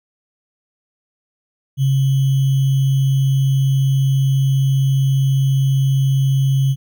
sine tone with sample-and-hold, 135.2 Hz, C#3, 43 cents flat, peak -12 dBFS, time 1.77-6.76 s, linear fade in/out 50 ms, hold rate 3150 Hz, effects none

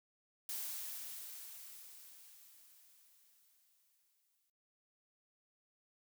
blue noise with exponential decay, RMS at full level -41 dBFS, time 0.49-4.5 s, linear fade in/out 2 ms, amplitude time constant 870 ms, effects noise-tail reverb RT60 0.5 s tail -22 dB re dry

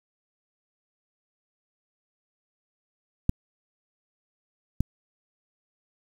clicks, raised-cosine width 5 ms, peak -8 / -10 dBFS, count 2, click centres 3.294 / 4.806 s, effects 7-bit

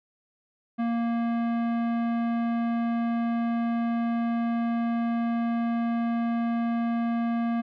sine tone with tanh clipping, 233.1 Hz, A#3, in tune, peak -26 dBFS, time 0.78-7.62 s, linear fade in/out 20 ms, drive 16 dB, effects none

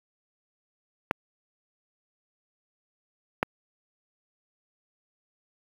clicks, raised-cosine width 0.5 ms, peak -7 dBFS, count 2, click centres 1.111 / 3.429 s, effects high-pass 100 Hz 12 dB/octave + 7-bit

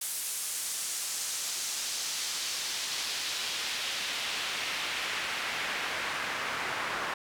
pink noise with band-pass filter sweep, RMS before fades -34 dBFS, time 0.01-7.14 s, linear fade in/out 5 ms, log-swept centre 10000 to 1400 Hz, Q 1.1, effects none

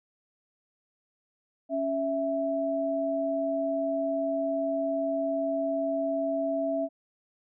sine tone pair together, 277.5 / 660 Hz, C#4 / E5, +2 / +2 cents, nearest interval octave + minor third, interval 1500 cents, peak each -31 / -27 dBFS, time 1.69-6.89 s, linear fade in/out 50 ms, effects none

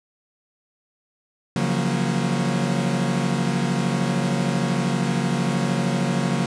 40% pulse chord, Gb major seventh, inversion second, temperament equal with one note detuned, 138.59 / 172.01 / 185 / 233.1 Hz, Db3 / F3 / Gb3 / Bb3, 0 / -26 / 0 / 0 cents, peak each -25 dBFS, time 1.56-6.46 s, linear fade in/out 2 ms, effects resampled to 22050 Hz

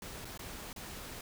pink noise with dropouts, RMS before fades -45 dBFS, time 0.02-1.21 s, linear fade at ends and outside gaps 2 ms, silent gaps 0.247-0.252 / 0.376-0.392 / 0.73-0.761 s, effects none

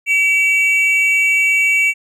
triangle tone pair together, 2286 / 2717 Hz, D7 / F7, -47 / -48 cents, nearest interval minor third, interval 299 cents, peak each -11 / -15 dBFS, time 0.06-1.94 s, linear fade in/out 50 ms, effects none

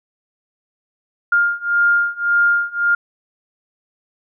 sine beating tone pair, 1406 / 1407.8 Hz, F6 / F6, +11 / +13 cents, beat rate 1.8 Hz, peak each -17 / -16 dBFS, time 1.32-2.95 s, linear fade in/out 5 ms, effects none

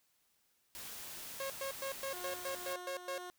white noise, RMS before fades -47 dBFS, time 0.75-2.73 s, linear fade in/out 0 ms
sawtooth tone bursts, 543 Hz, C#5, 36 cents flat, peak -34 dBFS, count 9, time 1.4-3.18 s, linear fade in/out 2 ms, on 100 ms, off 110 ms
15% pulse tone with tremolo, 359.2 Hz, F4, 49 cents sharp, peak -38 dBFS, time 2.13-3.3 s, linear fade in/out 0 ms, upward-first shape sine, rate 2 Hz, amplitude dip 40%
effects white hiss -75 dBFS RMS until 3.38 s

